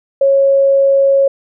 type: tone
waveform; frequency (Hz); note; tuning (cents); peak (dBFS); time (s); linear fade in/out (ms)
sine; 549; C#5; -17; -7; 0.21-1.28; 5
effects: none